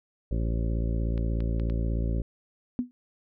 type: harmonic tone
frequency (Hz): 56.6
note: A1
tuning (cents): +50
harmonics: 1 / 2 / 3 / 4 / 5 / 6 / 7 / 9 / 10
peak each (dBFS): -26 / -32 / -36 / -38 / -40 / -42 / -43 / -45 / -46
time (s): 0.31-2.22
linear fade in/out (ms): 5
type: clicks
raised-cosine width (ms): 0.3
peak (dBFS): -29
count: 4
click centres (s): 1.178 / 1.405 / 1.598 / 1.699
type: tone with exponential decay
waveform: sine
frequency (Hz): 246.9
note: B3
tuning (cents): 0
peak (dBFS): -20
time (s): 2.79-2.91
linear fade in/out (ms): 0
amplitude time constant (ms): 26
effects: none